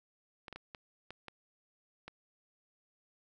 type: clicks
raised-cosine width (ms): 0.3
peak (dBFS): -29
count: 7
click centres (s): 0.482 / 0.527 / 0.56 / 0.748 / 1.106 / 1.283 / 2.08
effects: none